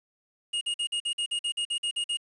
square tone bursts, 2859 Hz, F7, 40 cents sharp, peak -27 dBFS, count 13, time 0.53-2.172 s, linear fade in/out 10 ms, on 82 ms, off 48 ms, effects resampled to 22050 Hz + 9-bit

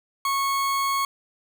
40% pulse tone, 1100 Hz, C#6, 14 cents flat, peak -21 dBFS, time 0.25-1.05 s, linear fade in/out 2 ms, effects none

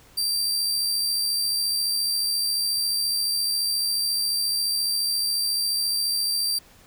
sawtooth tone with amplitude modulation, 4699 Hz, D8, in tune, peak -18 dBFS, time 0.17-6.59 s, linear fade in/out 10 ms, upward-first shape sine, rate 74.3 Hz, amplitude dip 30%, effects pink hiss -53 dBFS RMS until 6.86 s

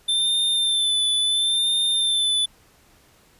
square tone with vibrato, 3552 Hz, A7, 16 cents sharp, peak -19 dBFS, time 0.08-2.46 s, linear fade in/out 10 ms, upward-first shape sine, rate 0.73 Hz, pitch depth 35 cents each way, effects pink hiss -56 dBFS RMS until 3.39 s + resampled to 32000 Hz

